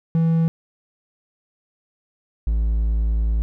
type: tone pair in turn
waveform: triangle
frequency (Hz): 164 / 55.11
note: E3 / A1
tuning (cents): -9 / +3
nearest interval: octave + perfect fifth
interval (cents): 1888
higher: first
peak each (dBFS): -13 / -15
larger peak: first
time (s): 0.15-0.48 / 2.47-3.42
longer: second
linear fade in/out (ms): 0
effects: none